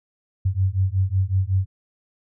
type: beating tone pair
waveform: sine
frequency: 92.5 / 97.9 Hz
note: F#2 / G2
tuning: 0 / -2 cents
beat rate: 5.4 Hz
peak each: -21 dBFS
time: 0.45-1.66 s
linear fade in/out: 10 ms
effects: none